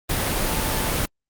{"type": "tone in noise", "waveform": "sine", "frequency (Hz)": 880, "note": "A5", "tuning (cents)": 0, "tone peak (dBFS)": -32, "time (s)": [0.46, 0.89], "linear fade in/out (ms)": 10, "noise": "pink", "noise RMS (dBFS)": -23, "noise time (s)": [0.09, 1.06], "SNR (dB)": -12, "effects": ["Opus 32 kbps"]}